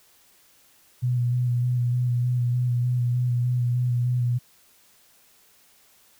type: tone with vibrato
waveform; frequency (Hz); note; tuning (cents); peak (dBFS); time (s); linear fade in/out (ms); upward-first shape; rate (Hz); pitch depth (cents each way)
sine; 122.8; B2; -9; -20; 1.02-4.39; 20; square; 3.3; 19
effects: white hiss -58 dBFS RMS until 6.19 s